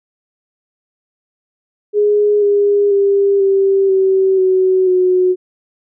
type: tone with pitch steps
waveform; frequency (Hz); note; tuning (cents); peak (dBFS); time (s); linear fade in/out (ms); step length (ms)
sine; 415.3 / 406.8 / 398.4 / 390.2 / 382.2 / 374.3 / 366.6; G#4 / G#4 / G4 / G4 / G4 / F#4 / F#4; 0 / -36 / +28 / -8 / -44 / +20 / -16; -9; 1.93-5.36; 50; 490
effects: none